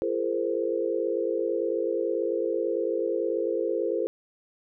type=tone cluster; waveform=sine; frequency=342.8 / 414.1 / 462.8 / 521 Hz; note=F4 / G#4 / A#4 / C5; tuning=-32 / -5 / -13 / -7 cents; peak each=-30 dBFS; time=0.02-4.07 s; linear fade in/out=0 ms; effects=none